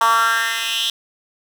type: tone with high-pass filter sweep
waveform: 10% pulse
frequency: 227.8 Hz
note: A#3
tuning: 40 cents flat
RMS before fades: -18 dBFS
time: 0.01-0.9 s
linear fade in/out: 2 ms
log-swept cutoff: 1000 to 3400 Hz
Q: 4.3
effects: none